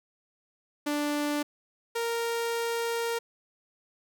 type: tone pair in turn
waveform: sawtooth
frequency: 293.7 / 464.9 Hz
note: D4 / A#4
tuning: 0 / -5 cents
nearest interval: minor sixth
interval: 795 cents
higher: second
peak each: -23 / -24 dBFS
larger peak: first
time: 0.86-1.43 / 1.95-3.19 s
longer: second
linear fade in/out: 10 ms
effects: none